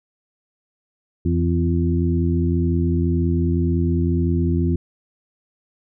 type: harmonic tone with a mistuned harmonic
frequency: 85.8 Hz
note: F2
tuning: 30 cents flat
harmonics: 1 / 2 / 3 / 4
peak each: -19 / -22 / -24 / -25 dBFS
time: 1.25-4.76 s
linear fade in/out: 5 ms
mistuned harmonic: 2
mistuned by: -40 cents
effects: none